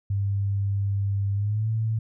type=tone with pitch glide; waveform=sine; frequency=99.5 to 111.04 Hz; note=G2 to A2; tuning=+26 to +16 cents; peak=-22 dBFS; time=0.1-1.99 s; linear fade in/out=5 ms; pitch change=+190 cents; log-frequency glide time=1.34-1.69 s; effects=none